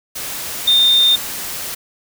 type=tone in noise; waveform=sine; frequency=3632 Hz; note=A#7; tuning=46 cents flat; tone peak=-9 dBFS; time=0.67-1.16 s; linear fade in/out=10 ms; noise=white; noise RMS=-26 dBFS; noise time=0.15-1.75 s; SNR=+14 dB; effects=none